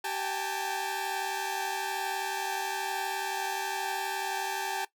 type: tone cluster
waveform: sawtooth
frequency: 386.9 / 776 / 815 / 887 Hz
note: G4 / G5 / G#5 / A5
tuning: -23 / -18 / -33 / +14 cents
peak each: -36 / -34 / -32 / -31 dBFS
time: 0.04-4.85 s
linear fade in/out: 5 ms
effects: noise-tail reverb RT60 0.1 s tail -17 dB re dry